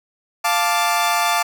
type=chord; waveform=sawtooth; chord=D minor; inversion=first; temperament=equal; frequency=698.5 / 880 / 1174.7 Hz; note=F5 / A5 / D6; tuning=0 / 0 / 0 cents; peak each=-17 dBFS; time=0.44-1.43 s; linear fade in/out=10 ms; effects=none